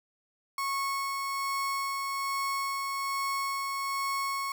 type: tone with tremolo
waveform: 35% pulse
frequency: 1100 Hz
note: C#6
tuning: 14 cents flat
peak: -27 dBFS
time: 0.58-4.52 s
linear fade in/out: 2 ms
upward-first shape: sine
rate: 1.2 Hz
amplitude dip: 25%
effects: none